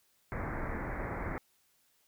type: low-pass noise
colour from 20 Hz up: pink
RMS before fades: -37 dBFS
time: 0.32-1.38 s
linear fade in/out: 0 ms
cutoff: 2200 Hz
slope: 96 dB/octave
effects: white hiss -71 dBFS RMS until 2.07 s